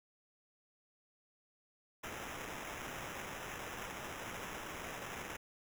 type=noise with sample-and-hold; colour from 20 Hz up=violet; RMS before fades=-45 dBFS; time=2.03-5.37 s; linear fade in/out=10 ms; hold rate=4410 Hz; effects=none